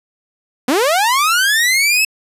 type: linear sweep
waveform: sawtooth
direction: up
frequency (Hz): 233.1 to 2637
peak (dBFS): -8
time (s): 0.68-2.05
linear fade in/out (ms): 5
effects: resampled to 32000 Hz